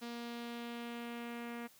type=tone with low-pass filter sweep; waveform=sawtooth; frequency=236.5 Hz; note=A#3; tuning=25 cents sharp; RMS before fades=-44 dBFS; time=0.01-1.68 s; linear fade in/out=20 ms; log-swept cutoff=4600 to 2200 Hz; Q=1.8; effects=white hiss -63 dBFS RMS until 1.79 s